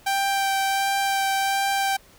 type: tone with vibrato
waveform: sawtooth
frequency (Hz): 784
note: G5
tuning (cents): 0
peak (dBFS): -17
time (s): 0.06-1.97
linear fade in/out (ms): 10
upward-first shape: sine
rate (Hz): 1.4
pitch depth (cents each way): 10
effects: pink hiss -53 dBFS RMS until 2.18 s